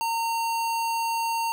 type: tone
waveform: square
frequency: 917 Hz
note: A#5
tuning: 29 cents flat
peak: -25 dBFS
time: 0.01-1.52 s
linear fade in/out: 0 ms
effects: none